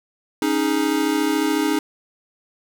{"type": "chord", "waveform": "square", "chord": "C# suspended second", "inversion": "none", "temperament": "equal", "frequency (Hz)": [277.2, 311.1, 415.3], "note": ["C#4", "D#4", "G#4"], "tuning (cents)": [0, 0, 0], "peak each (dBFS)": [-24, -21, -26], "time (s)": [0.42, 1.79], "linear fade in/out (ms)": 2, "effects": []}